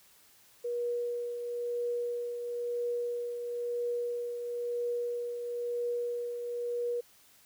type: tone with tremolo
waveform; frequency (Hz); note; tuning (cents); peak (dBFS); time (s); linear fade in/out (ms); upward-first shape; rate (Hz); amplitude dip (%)
sine; 480; B4; -49; -29; 0.64-7.01; 10; triangle; 1; 50
effects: white hiss -61 dBFS RMS until 7.45 s